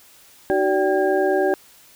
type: tone cluster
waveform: sine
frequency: 308.7 / 378.3 / 580 / 777 / 1621 Hz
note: D#4 / F#4 / D5 / G5 / G#6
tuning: -14 / +38 / -22 / -16 / -42 cents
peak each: -26 / -19 / -22 / -24 / -28 dBFS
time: 0.5-1.54 s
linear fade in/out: 0 ms
effects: white hiss -50 dBFS RMS until 1.95 s